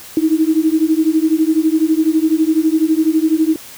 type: beating tone pair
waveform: sine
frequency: 311.1 / 323.1 Hz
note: D#4 / E4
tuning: 0 / -35 cents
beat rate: 12 Hz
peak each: -14 dBFS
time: 0.17-3.56 s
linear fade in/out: 2 ms
effects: white hiss -36 dBFS RMS until 3.77 s